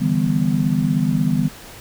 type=chord; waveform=sine; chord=E minor seventh; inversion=third; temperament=just; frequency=148.33 / 164.81 / 197.78 / 247.2 Hz; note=D3 / E3 / G3 / B3; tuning=+18 / 0 / +16 / +2 cents; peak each=-21 dBFS; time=0-1.49 s; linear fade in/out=20 ms; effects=pink hiss -39 dBFS RMS until 1.8 s